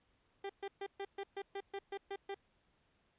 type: tone bursts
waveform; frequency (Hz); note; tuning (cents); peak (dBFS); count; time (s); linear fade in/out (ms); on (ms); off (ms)
30% pulse; 395.9; G4; +17; -37; 11; 0.44-2.345; 5; 55; 130
effects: pink hiss -75 dBFS RMS until 3.18 s + resampled to 8000 Hz